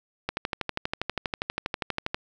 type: click train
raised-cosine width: 0.3 ms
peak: -11 dBFS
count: 24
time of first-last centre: 0.29-2.145 s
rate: 12.4 Hz
effects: none